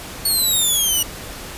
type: exponential sweep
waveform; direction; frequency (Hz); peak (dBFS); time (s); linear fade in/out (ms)
10% pulse; down; 4435 to 2894; -8; 0.25-1.03; 5
effects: pink hiss -33 dBFS RMS until 1.57 s + resampled to 32000 Hz